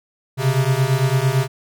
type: beating tone pair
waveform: square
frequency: 128.2 / 137.1 Hz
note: C3 / C#3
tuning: -35 / -19 cents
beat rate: 8.9 Hz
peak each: -19 dBFS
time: 0.37-1.48 s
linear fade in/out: 50 ms
effects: none